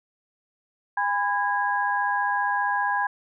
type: tone cluster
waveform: sine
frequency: 815 / 1000 / 1643 Hz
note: G#5 / B5 / G#6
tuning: -33 / +21 / -19 cents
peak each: -26 dBFS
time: 0.97-3.07 s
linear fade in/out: 5 ms
effects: none